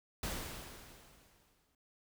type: noise with exponential decay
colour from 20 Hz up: pink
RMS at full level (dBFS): -38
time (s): 0.23-1.75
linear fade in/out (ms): 2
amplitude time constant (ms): 330
effects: none